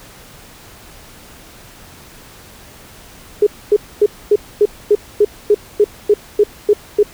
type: tone bursts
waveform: sine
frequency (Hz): 415.6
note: G#4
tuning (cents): +1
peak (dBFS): -6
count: 13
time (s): 3.42-7.031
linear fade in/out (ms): 5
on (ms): 47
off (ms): 250
effects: pink hiss -40 dBFS RMS until 7.13 s